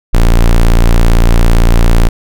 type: tone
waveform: square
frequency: 28.87 Hz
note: A#0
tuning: 16 cents flat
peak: -4 dBFS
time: 0.13-2.09 s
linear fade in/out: 10 ms
effects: none